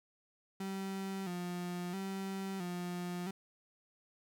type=tone with vibrato; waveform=35% pulse; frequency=185 Hz; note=F#3; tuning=in tune; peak=-36 dBFS; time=0.6-3.31 s; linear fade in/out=5 ms; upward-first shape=square; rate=0.75 Hz; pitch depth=75 cents each way; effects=none